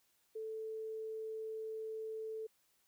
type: tone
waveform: sine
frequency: 440 Hz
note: A4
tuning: in tune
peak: -40 dBFS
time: 0.35-2.47 s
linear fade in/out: 10 ms
effects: white hiss -75 dBFS RMS until 2.87 s